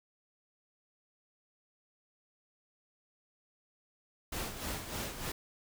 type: noise with tremolo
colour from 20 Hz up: pink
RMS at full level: -37 dBFS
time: 4.32-5.32 s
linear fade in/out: 5 ms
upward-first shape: sine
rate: 3.3 Hz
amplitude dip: 60%
effects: none